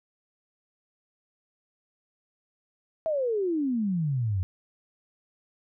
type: exponential sweep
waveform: sine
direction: down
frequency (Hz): 659.3 to 88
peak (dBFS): -24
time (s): 3.06-4.43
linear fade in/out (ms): 0
effects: none